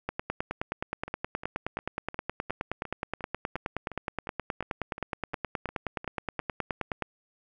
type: two click trains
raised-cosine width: 0.5 ms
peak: -24 / -15 dBFS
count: 16 / 67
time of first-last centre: 1.08-6.399 / 0.09-7.023 s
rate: 2.82 / 9.52 Hz
effects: none